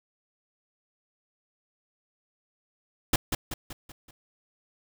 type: noise with echo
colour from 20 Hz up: pink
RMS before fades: -21 dBFS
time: 3.13-3.16 s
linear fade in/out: 5 ms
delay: 190 ms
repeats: 5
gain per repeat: -6 dB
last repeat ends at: 4.11 s
effects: none